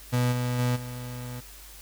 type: tone with level steps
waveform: 35% pulse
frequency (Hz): 123.47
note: B2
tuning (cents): 0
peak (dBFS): -20 / -24 / -21 / -33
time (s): 0.12-1.41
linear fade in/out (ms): 20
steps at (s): 0.31 / 0.58 / 0.75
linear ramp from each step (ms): 20
effects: added 50 Hz sine -48 dBFS peak until 1.81 s + white hiss -48 dBFS RMS until 1.81 s